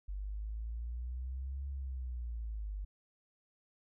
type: linear two-way sweep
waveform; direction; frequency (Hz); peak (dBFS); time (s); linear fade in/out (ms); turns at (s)
sine; up then down; 48.01 to 69.3 to 48.22; -37; 0.08-2.85; 10; 1.68
effects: none